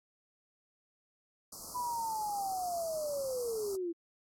white band-stop noise, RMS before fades -44 dBFS, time 1.52-3.76 s, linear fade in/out 5 ms, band 1300 to 4500 Hz, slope 96 dB/octave
sine linear sweep, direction down, 1000 to 329.6 Hz, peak -33 dBFS, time 1.74-3.93 s, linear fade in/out 20 ms
effects low-pass 12000 Hz 12 dB/octave + AAC 64 kbps

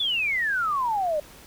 sine exponential sweep, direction down, 3520 to 580 Hz, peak -22 dBFS, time 0-1.2 s, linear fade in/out 5 ms, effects pink hiss -48 dBFS RMS until 1.46 s

